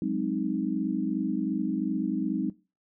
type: chord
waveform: sine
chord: Ab dominant seventh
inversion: third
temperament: equal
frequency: 185 / 207.7 / 261.6 / 311.1 Hz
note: Gb3 / Ab3 / C4 / Eb4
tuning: 0 / 0 / 0 / 0 cents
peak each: -32 / -31 / -31 / -31 dBFS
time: 0.02-2.5 s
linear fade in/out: 2 ms
effects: noise-tail reverb RT60 0.3 s tail -20 dB re dry